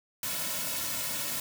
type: noise with comb filter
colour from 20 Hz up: white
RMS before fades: -33 dBFS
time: 0.23-1.4 s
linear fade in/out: 2 ms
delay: 2.5 ms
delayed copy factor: -0.85
effects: none